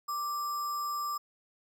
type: tone with sample-and-hold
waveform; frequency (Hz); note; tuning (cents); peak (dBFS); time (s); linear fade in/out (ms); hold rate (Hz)
sine; 1174.7; D6; 0; -31; 0.08-1.18; 10; 6300
effects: none